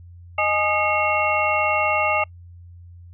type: tone cluster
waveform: sine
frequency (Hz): 618 / 836 / 1229 / 2170 / 2738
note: D#5 / G#5 / D#6 / C#7 / F7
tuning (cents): -12 / +11 / -22 / -37 / -35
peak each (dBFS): -24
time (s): 0.38-2.24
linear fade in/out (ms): 5
effects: noise-tail reverb RT60 0.1 s tail -26 dB re dry + added 87 Hz sine -40 dBFS peak until 3.13 s